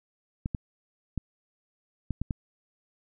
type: clicks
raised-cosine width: 5 ms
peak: -17 dBFS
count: 6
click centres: 0.459 / 0.548 / 1.177 / 2.107 / 2.216 / 2.308 s
effects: none